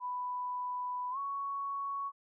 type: tone with pitch glide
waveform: sine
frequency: 992 to 1113.5 Hz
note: B5 to C#6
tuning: +7 to +7 cents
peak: -34 dBFS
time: 0-2.12 s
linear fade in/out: 50 ms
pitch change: +200 cents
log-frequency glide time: 1.11-1.18 s
effects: none